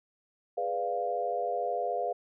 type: chord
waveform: sine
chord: G# diminished seventh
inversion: none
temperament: equal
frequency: 415.3 / 493.9 / 587.3 / 698.5 Hz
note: G#4 / B4 / D5 / F5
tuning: 0 / 0 / 0 / 0 cents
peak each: -37 / -34 / -37 / -31 dBFS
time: 0.57-2.13 s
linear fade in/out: 10 ms
effects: none